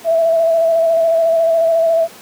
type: tone with vibrato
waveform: sine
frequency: 659.3 Hz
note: E5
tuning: in tune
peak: -10 dBFS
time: 0.04-2.08 s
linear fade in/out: 50 ms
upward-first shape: square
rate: 14 Hz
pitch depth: 21 cents each way
effects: pink hiss -38 dBFS RMS until 2.21 s + high-pass 200 Hz 12 dB/octave